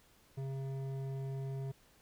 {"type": "tone with hard clipping", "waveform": "triangle", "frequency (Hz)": 135, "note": "C#3", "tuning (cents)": -45, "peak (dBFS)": -39, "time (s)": [0.37, 1.72], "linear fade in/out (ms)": 10, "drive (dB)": 14, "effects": ["pink hiss -66 dBFS RMS until 2.01 s"]}